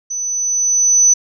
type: tone with level ramp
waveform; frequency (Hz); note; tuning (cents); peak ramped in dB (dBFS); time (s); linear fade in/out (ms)
sine; 6000; F#8; +23; -20 to -6; 0.1-1.14; 10
effects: none